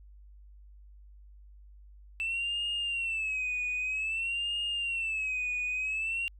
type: tone with vibrato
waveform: sine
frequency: 2647 Hz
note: E7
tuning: 7 cents sharp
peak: -28 dBFS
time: 2.2-6.28 s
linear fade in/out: 0 ms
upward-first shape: sine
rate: 0.52 Hz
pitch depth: 120 cents each way
effects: tanh soft clip ceiling -27 dBFS + added 50 Hz sine -50 dBFS peak until 6.39 s